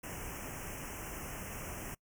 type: band-stop noise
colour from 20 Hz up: pink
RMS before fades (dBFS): -43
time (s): 0.03-1.95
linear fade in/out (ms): 10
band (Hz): 3000 to 5500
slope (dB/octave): 96
effects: noise-tail reverb RT60 0.1 s tail -24 dB re dry